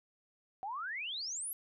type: exponential sweep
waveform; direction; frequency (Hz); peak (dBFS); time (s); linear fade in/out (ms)
sine; up; 740 to 11840; -37; 0.63-1.53; 0
effects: none